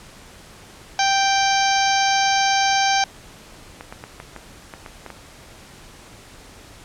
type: harmonic tone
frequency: 784 Hz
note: G5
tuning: in tune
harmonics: 1 / 2 / 3 / 4 / 5 / 6 / 7 / 8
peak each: -18 / -24 / -26 / -28 / -29 / -29 / -28 / -27 dBFS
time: 0.99-3.04 s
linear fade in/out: 2 ms
type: clicks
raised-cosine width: 0.5 ms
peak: -19 dBFS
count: 9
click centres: 3.809 / 3.925 / 4.039 / 4.201 / 4.363 / 4.738 / 4.862 / 5.063 / 5.103 s
effects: pink hiss -44 dBFS RMS until 6.84 s + low-pass 10000 Hz 12 dB/octave